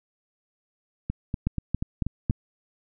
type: two click trains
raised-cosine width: 5 ms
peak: -11 / -15 dBFS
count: 4 / 6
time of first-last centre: 1.47-2.299 / 1.1-2.308 s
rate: 3.62 / 4.14 Hz
effects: none